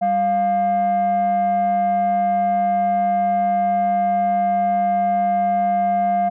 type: tone pair together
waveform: sine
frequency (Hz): 196.71 / 701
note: G3 / F5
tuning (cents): +6 / +6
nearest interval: octave + minor seventh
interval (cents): 2200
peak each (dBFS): -23 / -14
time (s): 0.01-6.3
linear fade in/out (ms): 20
effects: tanh soft clip ceiling -13 dBFS